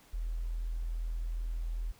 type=tone; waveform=sine; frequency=41.28 Hz; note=E1; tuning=3 cents sharp; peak=-32 dBFS; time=0.13-1.92 s; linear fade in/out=10 ms; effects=pink hiss -61 dBFS RMS until 1.99 s